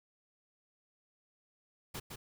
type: noise with echo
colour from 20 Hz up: pink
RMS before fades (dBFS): -41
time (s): 1.94-2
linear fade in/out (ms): 10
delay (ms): 160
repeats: 1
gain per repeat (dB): -4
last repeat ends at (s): 2.16
effects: none